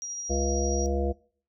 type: tone with tremolo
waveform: sine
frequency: 5720 Hz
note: F8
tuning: 41 cents sharp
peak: -32 dBFS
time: 0.02-0.86 s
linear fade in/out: 0 ms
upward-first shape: sine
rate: 13 Hz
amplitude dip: 25%
type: harmonic tone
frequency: 69.3 Hz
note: C#2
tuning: in tune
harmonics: 1 / 3 / 5 / 7 / 9 / 10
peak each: -27 / -34 / -32 / -31 / -38 / -35 dBFS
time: 0.29-1.13 s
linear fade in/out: 20 ms
effects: noise-tail reverb RT60 0.5 s tail -23 dB re dry